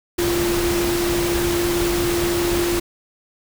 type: tone in noise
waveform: sine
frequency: 346.4 Hz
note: F4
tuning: 14 cents flat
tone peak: -19 dBFS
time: 0.18-2.8 s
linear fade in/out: 10 ms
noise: pink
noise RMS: -24 dBFS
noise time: 0.18-2.8 s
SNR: +2 dB
effects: none